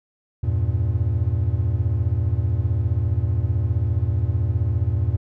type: chord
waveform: triangle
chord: E diminished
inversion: none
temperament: equal with one note detuned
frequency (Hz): 82.41 / 97.66 / 116.54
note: E2 / G2 / Bb2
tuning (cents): 0 / -6 / 0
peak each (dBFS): -21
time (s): 0.43-5.17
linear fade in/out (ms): 10
effects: none